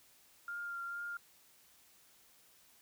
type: tone with vibrato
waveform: sine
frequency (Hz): 1396.9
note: F6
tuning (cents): 0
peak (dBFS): -39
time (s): 0.48-1.17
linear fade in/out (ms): 2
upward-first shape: sine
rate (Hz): 2.2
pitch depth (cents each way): 17
effects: white hiss -65 dBFS RMS until 2.81 s